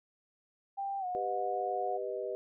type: tone with pitch glide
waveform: sine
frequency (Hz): 790 to 724.4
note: G5 to F#5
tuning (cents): +13 to -37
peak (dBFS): -33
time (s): 0.77-1.98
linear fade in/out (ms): 20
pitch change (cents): -150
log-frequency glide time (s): 0.99-1.06
type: chord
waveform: sine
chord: G augmented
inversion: none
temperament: equal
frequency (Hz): 392 / 493.9 / 622.3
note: G4 / B4 / D#5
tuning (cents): 0 / 0 / 0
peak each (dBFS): -38 / -38 / -39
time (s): 1.15-2.35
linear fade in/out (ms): 0
effects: none